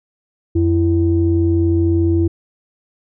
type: tone pair together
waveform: sine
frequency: 88.28 / 333.3 Hz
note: F2 / E4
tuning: +19 / +19 cents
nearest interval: octave + major seventh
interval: 2300 cents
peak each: -14 dBFS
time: 0.55-2.28 s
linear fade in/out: 10 ms
effects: tanh soft clip ceiling -4 dBFS